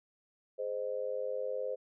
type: tone with amplitude modulation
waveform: sine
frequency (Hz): 520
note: C5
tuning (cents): -11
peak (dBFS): -29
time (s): 0.58-1.76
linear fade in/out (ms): 20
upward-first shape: sine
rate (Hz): 99.7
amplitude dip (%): 95
effects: none